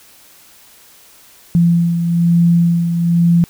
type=beating tone pair; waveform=sine; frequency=170.4 / 171.5 Hz; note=F3 / F3; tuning=-42 / -31 cents; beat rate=1.1 Hz; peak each=-10 / -19 dBFS; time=1.55-3.44 s; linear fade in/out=0 ms; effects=white hiss -45 dBFS RMS until 3.49 s